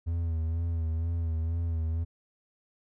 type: tone with vibrato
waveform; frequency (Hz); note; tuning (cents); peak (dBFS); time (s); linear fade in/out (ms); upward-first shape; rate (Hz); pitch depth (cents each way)
triangle; 82.41; E2; 0; -25; 0.06-2.05; 20; sine; 2.1; 46
effects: none